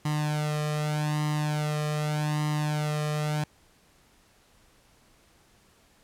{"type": "tone with flanger", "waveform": "sawtooth", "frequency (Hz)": 150.8, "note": "D3", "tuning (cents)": 46, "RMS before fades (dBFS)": -28, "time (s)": [0.05, 3.44], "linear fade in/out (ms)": 5, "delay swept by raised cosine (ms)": [1, 1.64], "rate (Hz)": 0.83, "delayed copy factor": 0.8, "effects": ["pink hiss -61 dBFS RMS until 6.03 s", "low-pass 12000 Hz 12 dB/octave"]}